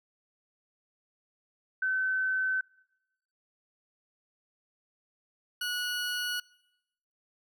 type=tone pair in turn; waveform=sine / 20% pulse; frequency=1526 / 1462.9 Hz; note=G6 / F#6; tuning=-47 / -20 cents; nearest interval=minor second; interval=73 cents; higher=first; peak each=-26 dBFS; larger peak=neither; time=1.82-2.61 / 5.61-6.4 s; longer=neither; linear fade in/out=5 ms; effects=noise-tail reverb RT60 0.9 s tail -24 dB re dry